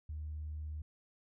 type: tone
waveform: sine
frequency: 76.4 Hz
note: D#2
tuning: 31 cents flat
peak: -38 dBFS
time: 0.09-0.82 s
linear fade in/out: 5 ms
effects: tanh soft clip ceiling -34 dBFS